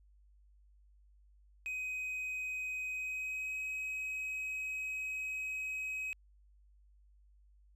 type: tone with pitch glide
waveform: triangle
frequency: 2516 to 2539 Hz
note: D#7 to D#7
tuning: +19 to +34 cents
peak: -35 dBFS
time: 1.66-6.13 s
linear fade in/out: 0 ms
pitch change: +15 cents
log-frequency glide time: 2.9-3.58 s
effects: added 50 Hz sine -61 dBFS peak until 7.75 s